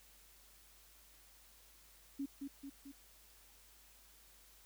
sine tone with echo, 277.2 Hz, C#4, in tune, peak -37 dBFS, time 2.19-2.26 s, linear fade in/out 10 ms, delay 220 ms, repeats 3, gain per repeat -4 dB, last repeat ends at 2.92 s, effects added 50 Hz sine -68 dBFS peak until 4.65 s + white hiss -64 dBFS RMS until 4.65 s

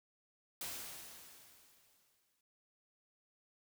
white noise with exponential decay, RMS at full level -42 dBFS, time 0.61-2.41 s, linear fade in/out 2 ms, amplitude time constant 390 ms, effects none

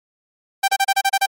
sawtooth tone bursts, 784 Hz, G5, in tune, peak -10 dBFS, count 8, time 0.63-1.262 s, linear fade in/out 10 ms, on 51 ms, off 32 ms, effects MP3 64 kbps

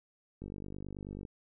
click train, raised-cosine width 3 ms, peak -30 dBFS, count 42, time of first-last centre 0.42-1.252 s, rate 49.3 Hz, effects none

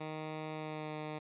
10% pulse tone with pitch glide, 155.7 to 153.2 Hz, D#3 to D#3, +2 to -27 cents, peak -31 dBFS, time 0-1.19 s, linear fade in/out 10 ms, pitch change -29 cents, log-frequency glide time 0.53-0.95 s, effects resampled to 8000 Hz

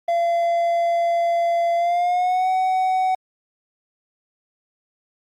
triangle tone with pitch glide, 683 to 749.1 Hz, F5 to F#5, -39 to +21 cents, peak -15 dBFS, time 0.08-3.15 s, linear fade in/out 5 ms, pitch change +160 cents, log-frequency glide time 1.76-2.49 s, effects Opus 32 kbps

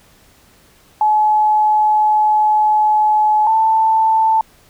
sine tone pair in turn, 853 / 884.8 Hz, G#5 / A5, +46 / +9 cents, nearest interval minor second, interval 63 cents, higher second, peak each -10 dBFS, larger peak neither, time 1.01-3.47 / 3.47-4.41 s, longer first, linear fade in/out 2 ms, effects pink hiss -50 dBFS RMS until 4.69 s

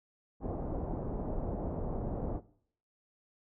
pink low-pass noise, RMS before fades -36 dBFS, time 0.4-2.41 s, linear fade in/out 50 ms, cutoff 760 Hz, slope 24 dB/octave, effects noise-tail reverb RT60 0.6 s tail -19 dB re dry

